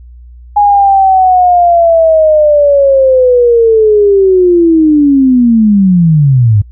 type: linear sweep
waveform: sine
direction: down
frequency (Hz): 829 to 98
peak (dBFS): -3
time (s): 0.56-6.62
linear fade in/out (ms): 10
effects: added 60 Hz sine -30 dBFS peak until 6.71 s